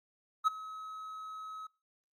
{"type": "tone with ADSR envelope", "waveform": "triangle", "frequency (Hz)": 1281, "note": "E6", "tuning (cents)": -50, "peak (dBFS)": -20, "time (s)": [0.44, 1.67], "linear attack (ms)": 32, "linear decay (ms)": 15, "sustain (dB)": -20, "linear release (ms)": 7, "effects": ["noise-tail reverb RT60 0.4 s tail -26 dB re dry", "Opus 48 kbps"]}